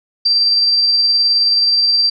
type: tone with tremolo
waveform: sine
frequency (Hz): 4699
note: D8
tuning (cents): 0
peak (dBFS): -9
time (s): 0.25-2.1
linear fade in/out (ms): 10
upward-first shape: sine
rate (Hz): 19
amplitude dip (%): 25
effects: none